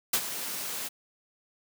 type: noise with ADSR envelope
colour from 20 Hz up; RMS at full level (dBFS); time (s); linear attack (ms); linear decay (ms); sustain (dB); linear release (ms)
white; -23; 0.13-0.89; 7; 61; -12; 18
effects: high-pass 150 Hz 12 dB/octave